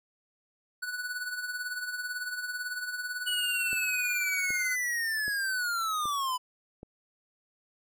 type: tone with tremolo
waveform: square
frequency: 1480 Hz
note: F#6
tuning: in tune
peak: -31 dBFS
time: 0.82-4.76 s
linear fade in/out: 10 ms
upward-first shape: triangle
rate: 18 Hz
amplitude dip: 65%
type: linear sweep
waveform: square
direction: down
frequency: 2949 to 990 Hz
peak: -29 dBFS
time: 3.26-6.38 s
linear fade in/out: 20 ms
type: click train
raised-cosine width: 2 ms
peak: -30 dBFS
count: 5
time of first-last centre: 3.73-6.831 s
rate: 1.29 Hz
effects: none